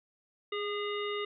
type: harmonic tone with a mistuned harmonic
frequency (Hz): 408.4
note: G#4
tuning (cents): -29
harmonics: 1 / 3 / 5 / 7 / 9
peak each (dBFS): -34 / -39 / -41 / -42 / -44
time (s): 0.52-1.25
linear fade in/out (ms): 5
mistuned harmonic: 1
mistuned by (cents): +21
effects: none